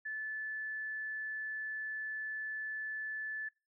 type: tone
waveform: sine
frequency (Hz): 1740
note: A6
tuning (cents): -20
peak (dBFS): -37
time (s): 0.05-3.49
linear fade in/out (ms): 10
effects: noise-tail reverb RT60 0.3 s tail -23 dB re dry